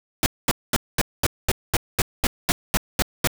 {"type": "noise bursts", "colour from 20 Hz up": "pink", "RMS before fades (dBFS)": -19, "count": 13, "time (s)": [0.23, 3.273], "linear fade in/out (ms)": 0, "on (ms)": 31, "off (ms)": 220, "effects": []}